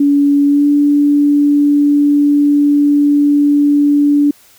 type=tone with pitch glide; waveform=sine; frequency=285 to 289.6 Hz; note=C#4 to D4; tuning=+48 to -24 cents; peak=-7 dBFS; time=0-4.31 s; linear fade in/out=5 ms; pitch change=+28 cents; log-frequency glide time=0.47-0.66 s; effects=white hiss -46 dBFS RMS until 4.58 s